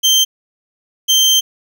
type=tone pair in turn; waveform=30% pulse; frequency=3136 / 3136 Hz; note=G7 / G7; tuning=0 / 0 cents; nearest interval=unison; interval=0 cents; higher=neither; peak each=-6 dBFS; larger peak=neither; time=0.03-0.25 / 1.08-1.41 s; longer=second; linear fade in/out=20 ms; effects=none